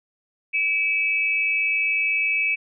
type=tone pair together; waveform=sine; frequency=2306 / 2594 Hz; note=D7 / E7; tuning=-32 / -28 cents; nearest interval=major second; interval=204 cents; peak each=-22 dBFS; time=0.53-2.56 s; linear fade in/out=20 ms; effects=none